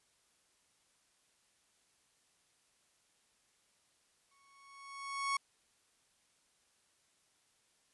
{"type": "tone with exponential growth", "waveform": "30% pulse", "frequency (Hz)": 1107, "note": "C#6", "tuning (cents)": -3, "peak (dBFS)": -28, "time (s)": [4.31, 5.37], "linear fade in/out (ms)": 5, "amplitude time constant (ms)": 230, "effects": ["white hiss -73 dBFS RMS until 7.93 s", "resampled to 24000 Hz"]}